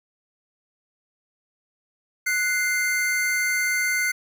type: tone pair together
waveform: square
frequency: 1479 / 2092 Hz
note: F#6 / C7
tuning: -1 / -1 cents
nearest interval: tritone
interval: 600 cents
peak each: -27 / -23 dBFS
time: 2.26-4.12 s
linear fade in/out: 10 ms
effects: none